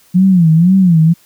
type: tone with vibrato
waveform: sine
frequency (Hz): 174.61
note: F3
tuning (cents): 0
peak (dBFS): -5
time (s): 0.14-1.14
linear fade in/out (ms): 20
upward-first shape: sine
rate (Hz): 2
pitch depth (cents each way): 170
effects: white hiss -49 dBFS RMS until 1.25 s